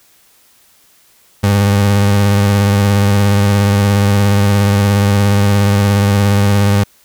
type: tone with vibrato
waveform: 30% pulse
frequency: 100.9 Hz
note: G#2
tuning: 49 cents flat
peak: -6 dBFS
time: 1.43-6.84 s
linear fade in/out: 10 ms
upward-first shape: sine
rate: 17 Hz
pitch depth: 33 cents each way
effects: white hiss -50 dBFS RMS until 7.04 s